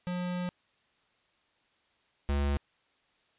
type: tone pair in turn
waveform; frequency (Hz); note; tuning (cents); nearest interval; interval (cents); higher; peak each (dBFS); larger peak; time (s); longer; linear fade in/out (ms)
square; 178.8 / 70.96; F3 / C#2; +41 / +41; octave + major third; 1600; first; -32 / -27; second; 0.07-0.49 / 2.29-2.57; first; 0
effects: white hiss -70 dBFS RMS until 3.38 s + resampled to 8000 Hz